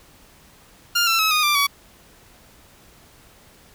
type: tone with pitch steps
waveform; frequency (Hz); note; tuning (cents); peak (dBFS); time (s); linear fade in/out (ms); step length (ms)
15% pulse; 1403 / 1344.3 / 1288 / 1234.1 / 1182.5 / 1133; F6 / E6 / E6 / D#6 / D6 / C#6; +8 / +34 / -41 / -15 / +12 / +37; -10; 0.95-1.67; 10; 120
effects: pink hiss -51 dBFS RMS until 3.74 s